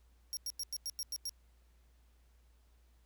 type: tone bursts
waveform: sawtooth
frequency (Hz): 5588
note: F8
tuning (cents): 0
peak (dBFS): -34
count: 8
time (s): 0.33-1.294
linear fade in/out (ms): 0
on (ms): 40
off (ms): 92
effects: added 59 Hz sine -63 dBFS peak until 3.05 s + pink hiss -75 dBFS RMS until 3.05 s